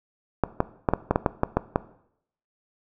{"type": "clicks", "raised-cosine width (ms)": 1, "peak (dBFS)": -5, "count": 10, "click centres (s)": [0.437, 0.604, 0.888, 0.936, 1.11, 1.159, 1.262, 1.434, 1.57, 1.759], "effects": ["noise-tail reverb RT60 0.7 s tail -17 dB re dry"]}